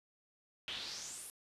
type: noise with band-pass filter sweep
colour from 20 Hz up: brown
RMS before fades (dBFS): -45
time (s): 0.68-1.3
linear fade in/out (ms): 0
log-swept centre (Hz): 3000 to 11000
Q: 4.2
effects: resampled to 32000 Hz